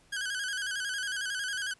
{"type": "tone with vibrato", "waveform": "sawtooth", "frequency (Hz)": 1568, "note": "G6", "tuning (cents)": 0, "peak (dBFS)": -28, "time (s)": [0.12, 1.74], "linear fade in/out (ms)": 10, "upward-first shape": "square", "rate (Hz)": 11, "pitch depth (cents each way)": 68, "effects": ["pink hiss -63 dBFS RMS until 1.79 s", "resampled to 24000 Hz"]}